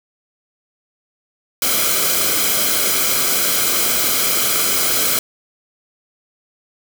white noise with comb filter, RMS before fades -17 dBFS, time 1.62-5.19 s, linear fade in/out 2 ms, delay 1.1 ms, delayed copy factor -0.65, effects none

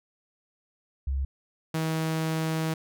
sine / sawtooth tone pair in turn, 67.7 / 159.95 Hz, C#2 / D#3, -40 / +48 cents, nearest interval octave + minor third, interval 1488 cents, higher second, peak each -25 / -22 dBFS, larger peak second, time 1.07-1.25 / 1.74-2.74 s, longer second, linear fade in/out 5 ms, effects none

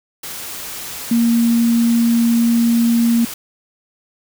sine tone in noise, 233.1 Hz, A#3, in tune, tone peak -11 dBFS, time 1.11-3.25 s, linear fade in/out 5 ms, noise white, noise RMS -29 dBFS, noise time 0.23-3.34 s, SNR +15 dB, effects none

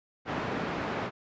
pink band-pass noise, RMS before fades -33 dBFS, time 0.25-1.11 s, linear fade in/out 50 ms, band 150 to 1900 Hz, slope 12 dB/octave, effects resampled to 16000 Hz

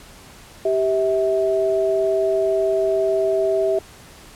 sine tone pair together, 390 / 648 Hz, G4 / E5, -9 / -30 cents, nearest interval major sixth, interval 879 cents, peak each -19 dBFS, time 0.65-3.79 s, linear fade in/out 5 ms, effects pink hiss -44 dBFS RMS until 4.35 s + low-pass 12000 Hz 12 dB/octave

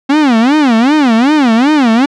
45% pulse tone with vibrato, 262.1 Hz, C4, 3 cents sharp, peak -6 dBFS, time 0.09-2.06 s, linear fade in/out 10 ms, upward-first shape sine, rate 2.6 Hz, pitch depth 290 cents each way, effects low-pass 4000 Hz 12 dB/octave

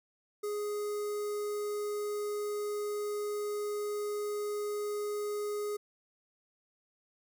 square tone with notch filter, 415.3 Hz, G#4, in tune, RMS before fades -35 dBFS, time 0.43-5.77 s, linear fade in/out 10 ms, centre 2800 Hz, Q 0.61, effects none

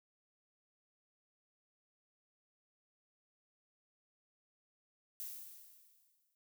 violet noise with exponential decay, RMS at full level -43 dBFS, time 5.2-6.35 s, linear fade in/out 0 ms, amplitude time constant 250 ms, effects none

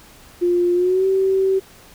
sine tone with pitch glide, 351.8 to 383.6 Hz, F4 to G4, +13 to -37 cents, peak -14 dBFS, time 0.41-1.6 s, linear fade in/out 20 ms, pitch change +150 cents, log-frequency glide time 0.74-1.06 s, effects pink hiss -46 dBFS RMS until 1.94 s

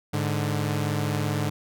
sawtooth tone pair together, 104.59 / 147.8 Hz, G#2 / D3, +13 / +11 cents, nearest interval tritone, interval 598 cents, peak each -23 dBFS, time 0.13-1.5 s, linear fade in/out 10 ms, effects none

